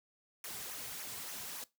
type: noise with flanger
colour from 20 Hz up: white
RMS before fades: -44 dBFS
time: 0.44-1.64 s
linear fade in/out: 2 ms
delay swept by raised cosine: 0.23 to 3.53 ms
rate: 3.5 Hz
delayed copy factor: -0.6
effects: noise-tail reverb RT60 0.2 s tail -19 dB re dry